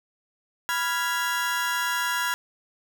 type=chord; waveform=35% pulse; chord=F diminished; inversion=second; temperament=equal; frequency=987.8 / 1396.9 / 1661.2 Hz; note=Cb6 / F6 / Ab6; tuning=0 / 0 / 0 cents; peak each=-27 dBFS; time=0.69-2.34 s; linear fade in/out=0 ms; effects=none